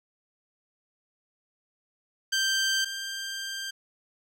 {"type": "tone pair in turn", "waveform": "15% pulse", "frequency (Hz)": [1568, 1581.6], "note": ["G6", "G6"], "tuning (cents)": [0, 15], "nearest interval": "unison", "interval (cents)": 15, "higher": "second", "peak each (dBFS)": [-17, -26], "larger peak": "first", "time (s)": [[2.32, 2.85], [2.85, 3.71]], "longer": "second", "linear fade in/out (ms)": 10, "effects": ["low-pass 12000 Hz 12 dB/octave"]}